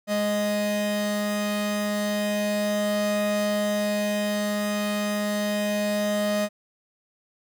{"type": "tone pair together", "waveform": "45% pulse", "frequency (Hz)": [207.7, 622.8], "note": ["G#3", "D#5"], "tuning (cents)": [0, 2], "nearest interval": "octave + perfect fifth", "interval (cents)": 1902, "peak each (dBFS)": -26, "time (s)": [0.07, 6.49], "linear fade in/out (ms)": 50, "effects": []}